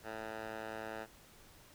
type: tone with band-pass filter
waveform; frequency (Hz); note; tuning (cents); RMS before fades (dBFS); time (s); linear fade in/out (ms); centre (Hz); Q
10% pulse; 110; A2; 0; -44; 0.03-1.07; 50; 1100; 1.1
effects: pink hiss -60 dBFS RMS until 1.74 s